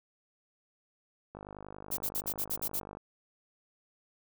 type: click train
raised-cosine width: 1 ms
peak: -30 dBFS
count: 83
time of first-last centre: 1.35-2.971 s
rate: 50.6 Hz
type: noise bursts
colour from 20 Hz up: violet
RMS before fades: -33 dBFS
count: 8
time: 1.91-2.8 s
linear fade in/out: 10 ms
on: 64 ms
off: 54 ms
effects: none